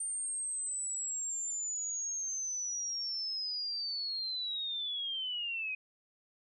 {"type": "linear sweep", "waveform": "sine", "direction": "down", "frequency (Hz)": [8850, 2492], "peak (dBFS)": -34, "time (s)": [0, 5.75], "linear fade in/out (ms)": 5, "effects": []}